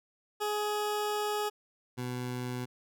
20% pulse tone pair in turn, 419 / 124.57 Hz, G#4 / B2, +15 / +15 cents, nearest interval octave + major sixth, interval 2100 cents, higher first, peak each -25 / -29 dBFS, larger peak first, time 0.4-1.5 / 1.97-2.66 s, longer first, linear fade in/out 20 ms, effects none

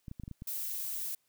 clicks, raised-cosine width 5 ms, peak -30 dBFS, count 7, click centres 0.082 / 0.114 / 0.198 / 0.236 / 0.279 / 0.313 / 0.421 s
violet noise, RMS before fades -37 dBFS, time 0.47-1.15 s, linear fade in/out 5 ms
effects white hiss -75 dBFS RMS until 1.28 s

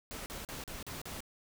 pink noise bursts, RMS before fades -43 dBFS, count 6, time 0.11-1.205 s, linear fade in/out 0 ms, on 150 ms, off 39 ms, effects none

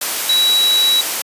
sine tone in noise, 3900 Hz, B7, 23 cents flat, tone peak -11 dBFS, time 0.29-1.01 s, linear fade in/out 5 ms, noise white, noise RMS -20 dBFS, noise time 0.01-1.22 s, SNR +6 dB, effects high-pass 300 Hz 12 dB/octave + resampled to 32000 Hz

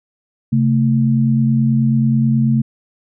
sine tone pair together, 133.9 / 223.2 Hz, C3 / A3, +40 / +25 cents, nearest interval major sixth, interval 885 cents, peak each -14 dBFS, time 0.52-2.62 s, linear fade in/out 10 ms, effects none

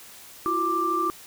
sine tone cluster, 334.3 / 367.1 / 1180 Hz, E4 / F#4 / D6, +24 / -14 / +8 cents, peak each -29 / -31 / -23 dBFS, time 0.46-1.1 s, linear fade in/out 0 ms, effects white hiss -46 dBFS RMS until 1.26 s

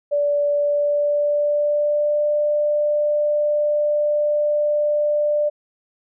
sine tone with pitch glide, 580 to 593.6 Hz, D5 to D5, -22 to +18 cents, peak -16 dBFS, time 0.11-5.5 s, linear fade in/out 20 ms, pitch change +40 cents, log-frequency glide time 0.47-2.26 s, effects none

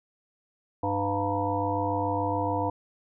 harmonic tone with a mistuned harmonic, 99.9 Hz, G2, 33 cents sharp, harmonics 1 / 3 / 5 / 7 / 9 / 10, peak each -32 / -32 / -32 / -32 / -32 / -32 dBFS, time 0.83-2.7 s, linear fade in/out 5 ms, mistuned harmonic 10, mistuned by -58 cents, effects none

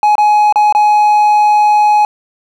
triangle tone with dropouts, 840 Hz, G#5, 19 cents sharp, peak -4 dBFS, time 0.03-2.05 s, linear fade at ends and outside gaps 1 ms, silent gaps 0.154-0.181 / 0.525-0.558 / 0.725-0.749 s, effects none

